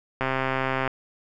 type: click train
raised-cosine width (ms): 0.5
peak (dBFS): -10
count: 89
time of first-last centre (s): 0.21-0.877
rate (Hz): 132
effects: none